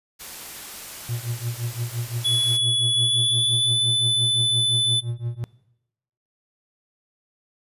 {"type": "noise", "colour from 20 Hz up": "white", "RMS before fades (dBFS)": -37, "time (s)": [0.19, 2.58], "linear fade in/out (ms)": 20}
{"type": "tone with tremolo", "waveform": "triangle", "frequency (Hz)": 118.9, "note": "A#2", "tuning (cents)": 35, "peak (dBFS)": -20, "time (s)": [1.09, 5.44], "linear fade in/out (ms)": 0, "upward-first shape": "triangle", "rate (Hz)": 5.8, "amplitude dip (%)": 100}
{"type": "tone with pitch glide", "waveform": "square", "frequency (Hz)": [3400, 3502], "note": ["G#7", "A7"], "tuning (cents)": [40, -9], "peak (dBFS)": -19, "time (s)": [2.24, 5.01], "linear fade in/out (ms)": 20, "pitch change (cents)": 51, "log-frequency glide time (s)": [2.88, 3.85]}
{"effects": ["noise-tail reverb RT60 0.9 s tail -21 dB re dry", "resampled to 32000 Hz"]}